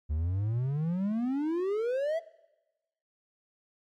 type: exponential sweep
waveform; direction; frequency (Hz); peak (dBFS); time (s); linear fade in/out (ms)
triangle; up; 72.1 to 677; -25; 0.09-2.2; 20
effects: noise-tail reverb RT60 1.0 s tail -20 dB re dry + MP3 64 kbps